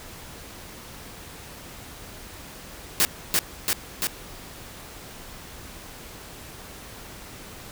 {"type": "noise with echo", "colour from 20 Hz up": "white", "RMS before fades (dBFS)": -19, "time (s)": [3, 3.05], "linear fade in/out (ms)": 0, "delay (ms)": 340, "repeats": 3, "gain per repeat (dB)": -2, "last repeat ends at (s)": 4.07, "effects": ["pink hiss -42 dBFS RMS until 7.71 s"]}